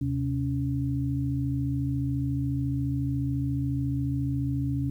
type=tone cluster; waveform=sine; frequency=74.9 / 129.1 / 280.6 Hz; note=D2 / C3 / C#4; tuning=+35 / -23 / +21 cents; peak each=-34 / -27 / -30 dBFS; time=0.01-4.9 s; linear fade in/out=5 ms; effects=10-bit